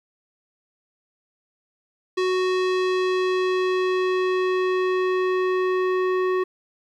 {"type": "tone with low-pass filter sweep", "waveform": "square", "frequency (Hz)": 370, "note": "F#4", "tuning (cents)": 0, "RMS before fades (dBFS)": -22, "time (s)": [2.17, 6.44], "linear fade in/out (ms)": 10, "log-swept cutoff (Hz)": [4500, 1800], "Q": 1, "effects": ["10-bit"]}